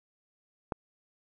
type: click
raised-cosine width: 1 ms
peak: -17 dBFS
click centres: 0.722 s
effects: none